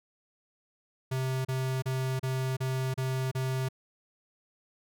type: tone bursts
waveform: square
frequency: 130.81 Hz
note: C3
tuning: in tune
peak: -29 dBFS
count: 7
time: 1.11-3.688 s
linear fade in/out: 10 ms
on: 340 ms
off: 33 ms
effects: none